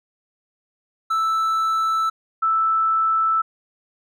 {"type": "tone pair in turn", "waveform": ["triangle", "sine"], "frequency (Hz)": [1318.5, 1318.5], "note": ["E6", "E6"], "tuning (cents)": [0, 0], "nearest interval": "unison", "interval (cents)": 0, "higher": "neither", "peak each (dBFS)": -16, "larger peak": "neither", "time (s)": [[1.1, 2.1], [2.42, 3.42]], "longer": "neither", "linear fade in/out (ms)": 10, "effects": []}